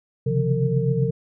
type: tone cluster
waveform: sine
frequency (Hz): 132 / 139.9 / 159.4 / 174.9 / 454.7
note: C3 / C#3 / D#3 / F3 / A#4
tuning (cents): +16 / +16 / +42 / +3 / -43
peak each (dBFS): -22 / -25 / -29 / -26 / -25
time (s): 0.26-1.11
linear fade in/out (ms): 10
effects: none